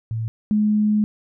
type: tone pair in turn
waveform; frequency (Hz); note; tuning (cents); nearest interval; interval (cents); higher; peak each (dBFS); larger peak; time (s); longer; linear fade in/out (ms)
sine; 112.5 / 211.3; A2 / G#3; +39 / +30; major seventh; 1091; second; -22 / -15; second; 0.11-0.28 / 0.51-1.04; second; 0
effects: none